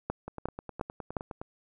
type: two click trains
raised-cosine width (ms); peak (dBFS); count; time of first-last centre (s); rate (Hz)
1; -16 / -24; 4 / 12; 0.1-1.168 / 0.28-1.415; 2.81 / 9.69
effects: none